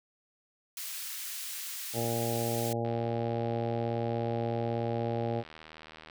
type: high-pass noise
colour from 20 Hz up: white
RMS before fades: -39 dBFS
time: 0.77-2.73 s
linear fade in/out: 2 ms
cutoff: 1800 Hz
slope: 12 dB/octave
type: harmonic tone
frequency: 116.54 Hz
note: A#2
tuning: in tune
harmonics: 1 / 2 / 3 / 4 / 5 / 6 / 7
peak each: -34 / -37 / -38 / -36 / -37 / -42 / -39 dBFS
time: 1.93-5.44 s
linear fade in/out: 50 ms
type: click train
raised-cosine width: 0.3 ms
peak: -31 dBFS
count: 257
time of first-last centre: 2.85-6.099 s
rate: 78.8 Hz
effects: none